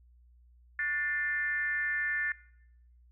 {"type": "tone with frequency modulation", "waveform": "sine", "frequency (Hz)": 1774, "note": "A6", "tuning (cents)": 14, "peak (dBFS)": -29, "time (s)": [0.79, 2.32], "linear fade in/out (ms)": 2, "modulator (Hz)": 321, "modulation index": 0.76, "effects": ["noise-tail reverb RT60 0.8 s tail -21 dB re dry", "added 60 Hz sine -57 dBFS peak until 3.11 s"]}